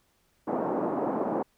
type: band-pass noise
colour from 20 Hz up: pink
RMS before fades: -29 dBFS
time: 0.47-1.43 s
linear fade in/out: 10 ms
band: 220 to 940 Hz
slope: 24 dB/octave
effects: pink hiss -69 dBFS RMS until 1.57 s